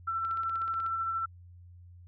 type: tone with tremolo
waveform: sine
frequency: 1341 Hz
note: E6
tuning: 29 cents sharp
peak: -28 dBFS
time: 0.07-1.26 s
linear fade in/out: 10 ms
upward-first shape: sine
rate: 13 Hz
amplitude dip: 30%
type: click train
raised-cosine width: 0.3 ms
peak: -34 dBFS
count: 11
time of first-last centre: 0.25-0.863 s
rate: 16.3 Hz
effects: added 88 Hz sine -49 dBFS peak until 2.07 s